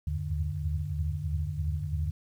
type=tone cluster; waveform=sine; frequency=76.3 / 79.4 / 91.2 / 99.7 / 147.5 Hz; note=D#2 / D#2 / F#2 / G2 / D3; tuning=-33 / +36 / -24 / +30 / +8 cents; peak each=-36 / -32 / -37 / -40 / -34 dBFS; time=0.07-2.11 s; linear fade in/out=5 ms; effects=10-bit

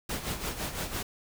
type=noise with tremolo; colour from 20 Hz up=pink; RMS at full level=-32 dBFS; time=0.09-1.03 s; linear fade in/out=5 ms; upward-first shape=sine; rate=5.9 Hz; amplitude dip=65%; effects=none

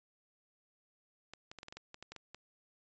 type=clicks; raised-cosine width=0.2 ms; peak=-30 dBFS; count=12; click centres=1.336 / 1.515 / 1.587 / 1.631 / 1.684 / 1.725 / 1.77 / 1.944 / 2.026 / 2.12 / 2.163 / 2.346 s; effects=resampled to 16000 Hz

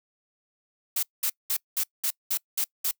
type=noise bursts; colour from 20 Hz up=blue; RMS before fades=-26 dBFS; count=8; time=0.96-2.912 s; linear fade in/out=5 ms; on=69 ms; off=200 ms; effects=noise-tail reverb RT60 0.1 s tail -25 dB re dry

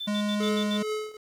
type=tone bursts; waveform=sine; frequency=3531 Hz; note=A7; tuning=5 cents sharp; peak=-31 dBFS; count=6; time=0-0.777 s; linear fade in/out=10 ms; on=72 ms; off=69 ms
type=tone; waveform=square; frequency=207.7 Hz; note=G#3; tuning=in tune; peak=-26 dBFS; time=0.07-0.83 s; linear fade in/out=10 ms
type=tone with tremolo; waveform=square; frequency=428.9 Hz; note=A4; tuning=44 cents flat; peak=-27 dBFS; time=0.4-1.17 s; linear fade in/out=5 ms; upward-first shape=triangle; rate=2.4 Hz; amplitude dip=90%
effects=low-pass 9000 Hz 12 dB/octave + 9-bit

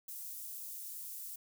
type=high-pass noise; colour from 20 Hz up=white; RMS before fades=-45 dBFS; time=0.08-1.36 s; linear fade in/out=5 ms; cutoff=9500 Hz; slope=12 dB/octave; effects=none

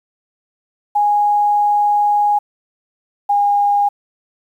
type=tone pair in turn; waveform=sine; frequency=827 / 814.7 Hz; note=G#5 / G#5; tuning=-8 / -33 cents; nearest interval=unison; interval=25 cents; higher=first; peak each=-11 dBFS; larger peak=neither; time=0.95-2.39 / 3.29-3.89 s; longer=first; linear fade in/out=10 ms; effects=8-bit

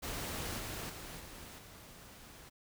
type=noise with level steps; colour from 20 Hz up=pink; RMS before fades=-40 / -42 / -47 / -50 / -54 dBFS; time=0.02-2.5 s; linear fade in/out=20 ms; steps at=0.58 / 0.89 / 1.19 / 1.58 s; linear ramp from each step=10 ms; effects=none

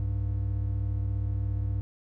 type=tone pair together; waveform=triangle; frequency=62.81 / 99.7 Hz; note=B1 / G2; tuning=+30 / +30 cents; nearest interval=minor sixth; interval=800 cents; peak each=-29 / -26 dBFS; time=0-1.81 s; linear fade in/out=0 ms; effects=none

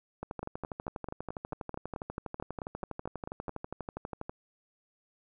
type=two click trains; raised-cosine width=1 ms; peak=-23 / -23 dBFS; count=51 / 15; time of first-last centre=0.23-4.295 / 0.43-3.493 s; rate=12.3 / 4.57 Hz; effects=none

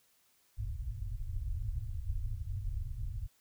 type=low-pass noise; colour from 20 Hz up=pink; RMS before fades=-37 dBFS; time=0.57-3.28 s; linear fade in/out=20 ms; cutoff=120 Hz; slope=96 dB/octave; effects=white hiss -70 dBFS RMS until 3.4 s

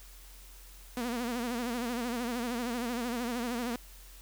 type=tone with vibrato; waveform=sawtooth; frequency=240 Hz; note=B3; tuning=49 cents flat; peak=-28 dBFS; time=0.97-3.76 s; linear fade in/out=2 ms; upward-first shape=sine; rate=13 Hz; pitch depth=89 cents each way; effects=added 44 Hz sine -50 dBFS peak until 4.21 s + white hiss -55 dBFS RMS until 4.21 s

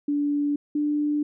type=tone pair in turn; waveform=sine; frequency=289.9 / 295.8 Hz; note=D4 / D4; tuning=-22 / +13 cents; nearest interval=unison; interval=35 cents; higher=second; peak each=-21 dBFS; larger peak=neither; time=0.08-0.56 / 0.75-1.23 s; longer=neither; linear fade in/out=5 ms; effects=none

